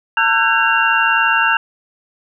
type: tone cluster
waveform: sine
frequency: 903 / 1344 / 1507 / 1626 / 2770 Hz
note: A5 / E6 / F#6 / G#6 / F7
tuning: +45 / +33 / +31 / -37 / -15 cents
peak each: -18 dBFS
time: 0.17-1.57 s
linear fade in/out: 2 ms
effects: none